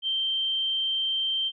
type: tone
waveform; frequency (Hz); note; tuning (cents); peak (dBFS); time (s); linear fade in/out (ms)
sine; 3136; G7; 0; -24; 0.02-1.52; 50
effects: none